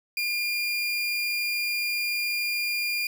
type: tone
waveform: 30% pulse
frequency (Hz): 2409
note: D7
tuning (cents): +43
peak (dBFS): -23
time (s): 0.17-3.07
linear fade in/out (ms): 2
effects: none